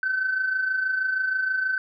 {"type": "tone pair together", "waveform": "sine", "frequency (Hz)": [1504, 1530.3], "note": ["F#6", "G6"], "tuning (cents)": [28, -42], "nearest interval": "unison", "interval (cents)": 30, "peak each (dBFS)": [-30, -22], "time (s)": [0.03, 1.78], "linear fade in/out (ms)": 2, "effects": ["tanh soft clip ceiling -16 dBFS"]}